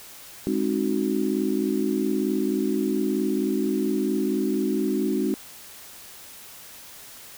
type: chord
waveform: sine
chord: Ab dominant seventh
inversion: none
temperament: equal with one note detuned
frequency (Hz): 207.7 / 266.7 / 311.1 / 370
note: Ab3 / C4 / Eb4 / Gb4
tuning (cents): 0 / +33 / 0 / 0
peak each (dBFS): -27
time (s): 0.47-5.34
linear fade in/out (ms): 0
effects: white hiss -44 dBFS RMS until 7.37 s